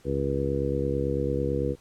harmonic tone, 69 Hz, C#2, 7 cents flat, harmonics 1 / 2 / 3 / 4 / 5 / 6 / 7, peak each -32 / -31 / -36 / -33 / -33 / -33 / -29 dBFS, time 0.04-1.76 s, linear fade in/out 50 ms, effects pink hiss -59 dBFS RMS until 1.8 s + low-pass 11000 Hz 12 dB/octave

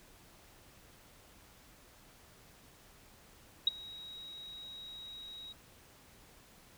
sine tone with ADSR envelope, 3815 Hz, A#7, 39 cents sharp, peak -21 dBFS, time 3.67-5.53 s, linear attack 4 ms, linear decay 18 ms, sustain -24 dB, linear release 12 ms, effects pink hiss -60 dBFS RMS until 6.77 s

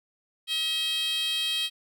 10% pulse tone with high-pass filter, 640 Hz, D#5, 49 cents sharp, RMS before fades -28 dBFS, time 0.47-1.7 s, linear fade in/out 50 ms, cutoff 3300 Hz, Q 4, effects none

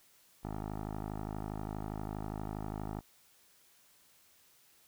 10% pulse tone with low-pass filter, 52.4 Hz, G#1, 16 cents sharp, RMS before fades -40 dBFS, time 0.43-3.01 s, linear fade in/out 20 ms, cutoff 990 Hz, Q 1.8, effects white hiss -65 dBFS RMS until 4.87 s

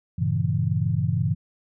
sine chord, G diminished seventh, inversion none, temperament equal, 98 / 116.54 / 138.59 / 164.81 Hz, G2 / Bb2 / Db3 / Fb3, 0 / 0 / 0 / 0 cents, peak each -26 dBFS, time 0.18-1.35 s, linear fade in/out 10 ms, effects none

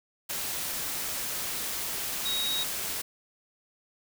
sine tone in noise, 3793 Hz, A#7, 29 cents sharp, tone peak -28 dBFS, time 2.25-2.64 s, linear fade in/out 10 ms, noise white, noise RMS -33 dBFS, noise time 0.29-3.02 s, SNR +2 dB, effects none

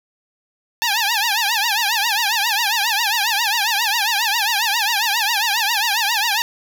10% pulse tone with vibrato, 870 Hz, A5, 20 cents flat, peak -8 dBFS, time 0.82-6.42 s, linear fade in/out 0 ms, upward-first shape triangle, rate 7.4 Hz, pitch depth 200 cents each way, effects none

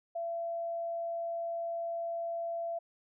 sine tone, 675 Hz, E5, 41 cents sharp, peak -33 dBFS, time 0.15-2.79 s, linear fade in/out 10 ms, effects none

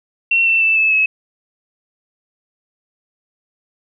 sine tone with pitch steps, 2719 / 2683 / 2648 / 2613 / 2578 Hz, F7 / E7 / E7 / E7 / E7, -47 / +30 / +7 / -16 / -39 cents, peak -11 dBFS, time 0.31-1.06 s, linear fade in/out 5 ms, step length 150 ms, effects none

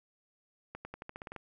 accelerating click train, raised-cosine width 0.5 ms, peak -27 dBFS, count 10, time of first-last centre 0.75-1.363 s, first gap 100 ms, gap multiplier 0.9, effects none

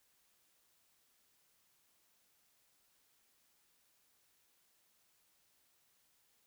silence, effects white hiss -74 dBFS RMS until 6.46 s

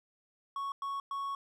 triangle tone bursts at uneven times, 1108.7 Hz, C#6, in tune, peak -32 dBFS, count 3, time 0.56-0.72 / 0.82-1 / 1.11-1.35 s, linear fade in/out 2 ms, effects none

